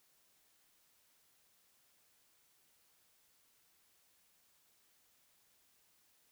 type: silence
effects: white hiss -72 dBFS RMS until 6.31 s